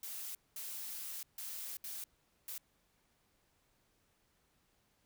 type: noise bursts at uneven times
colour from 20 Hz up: blue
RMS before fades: -44 dBFS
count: 5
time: 0.03-0.35 / 0.56-1.23 / 1.38-1.77 / 1.84-2.04 / 2.48-2.58 s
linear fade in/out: 2 ms
effects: pink hiss -75 dBFS RMS until 5.05 s